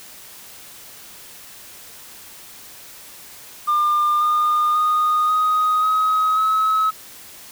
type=tone with pitch steps; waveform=sine; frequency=1200 / 1216.8 / 1233.7 / 1251 / 1268.4 / 1286.1 Hz; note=D6 / D#6 / D#6 / D#6 / D#6 / E6; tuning=+37 / -39 / -15 / +9 / +33 / -43 cents; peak=-13 dBFS; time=3.67-6.91 s; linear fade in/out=20 ms; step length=540 ms; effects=tanh soft clip ceiling -13 dBFS + white hiss -41 dBFS RMS until 7.51 s